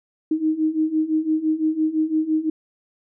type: beating tone pair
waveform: sine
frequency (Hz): 310 / 315.9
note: D#4 / D#4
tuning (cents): -6 / +26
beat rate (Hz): 5.9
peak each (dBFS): -23 / -20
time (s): 0.31-2.5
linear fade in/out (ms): 5
effects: none